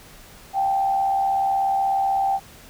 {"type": "tone with frequency modulation", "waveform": "sine", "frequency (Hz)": 783, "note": "G5", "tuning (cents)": -2, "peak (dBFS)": -18, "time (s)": [0.53, 2.4], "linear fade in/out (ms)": 50, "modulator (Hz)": 76.3, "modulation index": 0.45, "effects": ["pink hiss -46 dBFS RMS until 2.69 s"]}